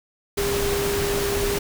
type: tone in noise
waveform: sine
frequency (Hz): 402.5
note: G4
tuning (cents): +46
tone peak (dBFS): -23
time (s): 0.37-1.59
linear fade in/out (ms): 10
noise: pink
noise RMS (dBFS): -26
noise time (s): 0.37-1.59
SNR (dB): 0
effects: none